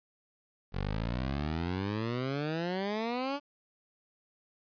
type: exponential sweep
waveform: 15% pulse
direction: up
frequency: 45.33 to 292 Hz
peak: -25 dBFS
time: 0.72-3.4 s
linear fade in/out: 50 ms
effects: resampled to 11025 Hz + 11-bit